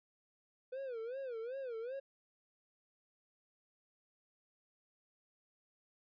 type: tone with vibrato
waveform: triangle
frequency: 493.9 Hz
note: B4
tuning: in tune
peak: -38 dBFS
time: 0.72-2 s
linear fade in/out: 10 ms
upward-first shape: sine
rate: 2.6 Hz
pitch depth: 180 cents each way
effects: resampled to 11025 Hz